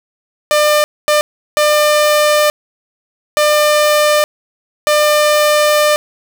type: tone bursts at uneven times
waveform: sawtooth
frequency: 599 Hz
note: D5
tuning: 34 cents sharp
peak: -5 dBFS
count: 5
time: 0.51-0.84 / 1.08-1.21 / 1.57-2.5 / 3.37-4.24 / 4.87-5.96 s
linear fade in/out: 0 ms
effects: none